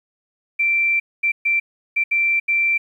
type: tone bursts at uneven times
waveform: sine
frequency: 2349 Hz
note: D7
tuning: in tune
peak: -15 dBFS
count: 6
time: 0.59-1 / 1.23-1.32 / 1.45-1.6 / 1.96-2.04 / 2.11-2.4 / 2.48-2.78 s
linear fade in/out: 10 ms
effects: 9-bit